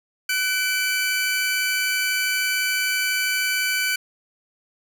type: tone pair together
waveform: sawtooth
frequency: 1502 / 2319 Hz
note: F#6 / D7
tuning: +26 / -22 cents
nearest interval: minor sixth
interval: 752 cents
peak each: -20 dBFS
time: 0.29-3.96 s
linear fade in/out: 5 ms
effects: none